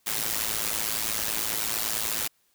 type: noise with amplitude modulation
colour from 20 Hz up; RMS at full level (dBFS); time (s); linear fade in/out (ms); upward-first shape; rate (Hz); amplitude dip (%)
white; -25; 0.06-2.28; 10; sine; 109; 85
effects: white hiss -68 dBFS RMS until 2.54 s